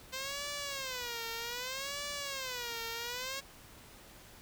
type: tone with vibrato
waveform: 5% pulse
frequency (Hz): 515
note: C5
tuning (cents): -28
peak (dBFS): -26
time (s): 0.12-3.41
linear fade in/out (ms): 20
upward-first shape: sine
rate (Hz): 0.64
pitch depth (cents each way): 200
effects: pink hiss -55 dBFS RMS until 4.41 s